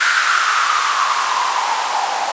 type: noise with band-pass filter sweep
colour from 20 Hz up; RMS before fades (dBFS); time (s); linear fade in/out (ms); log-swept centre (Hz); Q
blue; -17; 0-2.32; 10; 1500 to 780; 6.8
effects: resampled to 16000 Hz